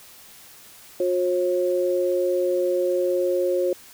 sine tone pair together, 359.2 / 540 Hz, F4 / C#5, +49 / -45 cents, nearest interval perfect fifth, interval 706 cents, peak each -22 / -22 dBFS, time 1-3.73 s, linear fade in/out 2 ms, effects white hiss -47 dBFS RMS until 3.93 s

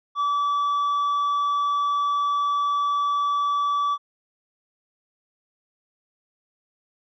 sine tone with tanh clipping, 1152 Hz, D6, 34 cents flat, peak -21 dBFS, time 0.15-3.98 s, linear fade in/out 50 ms, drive 4 dB, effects none

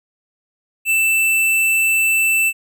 square tone, 2657 Hz, E7, 13 cents sharp, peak -14 dBFS, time 0.85-2.53 s, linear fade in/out 50 ms, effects none

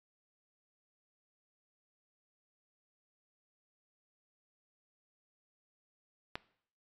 click, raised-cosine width 0.3 ms, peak -20 dBFS, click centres 6.355 s, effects noise-tail reverb RT60 0.6 s tail -19 dB re dry + MP3 96 kbps

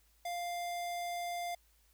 square tone, 698.5 Hz, F5, in tune, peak -37 dBFS, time 0.25-1.55 s, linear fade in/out 5 ms, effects added 54 Hz sine -68 dBFS peak until 1.93 s + white hiss -71 dBFS RMS until 1.93 s

